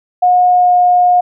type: tone with pitch glide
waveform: sine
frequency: 722 to 717 Hz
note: F#5 to F5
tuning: -43 to +45 cents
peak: -6 dBFS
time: 0.22-1.21 s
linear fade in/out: 10 ms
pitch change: -12 cents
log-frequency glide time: 0.49-0.74 s
effects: none